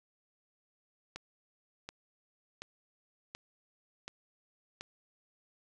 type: click train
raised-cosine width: 0.2 ms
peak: -24 dBFS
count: 6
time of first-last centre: 1.16-4.81 s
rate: 1.37 Hz
effects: none